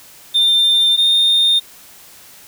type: tone pair in turn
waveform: triangle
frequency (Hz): 3597 / 3647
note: A7 / A#7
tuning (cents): +37 / -39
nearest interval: unison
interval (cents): 24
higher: second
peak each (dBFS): -8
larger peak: neither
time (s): 0.34-0.97 / 0.97-1.6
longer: neither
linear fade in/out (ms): 20
effects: tanh soft clip ceiling -4 dBFS + white hiss -42 dBFS RMS until 2.47 s